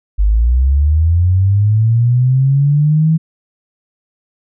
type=linear sweep; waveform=sine; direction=up; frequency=48.34 to 162.3 Hz; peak=-8 dBFS; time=0.18-3.18 s; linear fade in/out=20 ms; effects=none